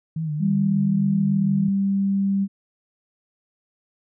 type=tone with vibrato; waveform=sine; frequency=155.2 Hz; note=D#3; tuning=4 cents flat; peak=-23 dBFS; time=0.16-1.69 s; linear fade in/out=5 ms; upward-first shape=sine; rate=4.2 Hz; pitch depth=73 cents each way
type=tone with pitch glide; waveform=sine; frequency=198.1 to 196.62 Hz; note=G3 to G3; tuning=+18 to +5 cents; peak=-18 dBFS; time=0.39-2.48 s; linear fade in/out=50 ms; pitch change=-13 cents; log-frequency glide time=1.13-1.68 s
effects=none